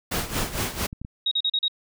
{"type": "noise with tremolo", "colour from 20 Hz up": "pink", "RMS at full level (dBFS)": -25, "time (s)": [0.11, 0.87], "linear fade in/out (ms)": 10, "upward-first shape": "sine", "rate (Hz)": 4.4, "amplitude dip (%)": 75}
{"type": "clicks", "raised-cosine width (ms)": 5, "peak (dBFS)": -22, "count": 5, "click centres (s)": [0.377, 0.554, 0.929, 1.016, 1.049]}
{"type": "tone bursts", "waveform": "sine", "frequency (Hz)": 3782, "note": "A#7", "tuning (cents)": 24, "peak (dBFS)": -20, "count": 5, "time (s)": [1.26, 1.682], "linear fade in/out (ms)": 5, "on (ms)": 54, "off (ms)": 38}
{"effects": []}